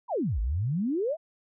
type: exponential two-way sweep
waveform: sine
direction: down then up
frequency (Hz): 1051 to 49.94 to 686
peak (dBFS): -25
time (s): 0.08-1.17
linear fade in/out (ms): 50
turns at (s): 0.4
effects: none